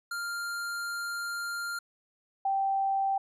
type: tone pair in turn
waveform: square / sine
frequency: 1396.9 / 780.8 Hz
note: F6 / G5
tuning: 0 / -7 cents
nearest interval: minor seventh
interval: 1007 cents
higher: first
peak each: -33 / -25 dBFS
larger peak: second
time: 0.11-1.79 / 2.45-3.18 s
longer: first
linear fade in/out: 5 ms
effects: resampled to 32000 Hz